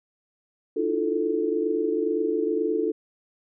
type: tone cluster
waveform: sine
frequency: 303.3 / 330.8 / 352.9 / 438.8 Hz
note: D#4 / E4 / F4 / A4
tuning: -44 / +6 / +18 / -5 cents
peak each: -29 / -30 / -28 / -25 dBFS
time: 0.76-2.92 s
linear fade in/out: 10 ms
effects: none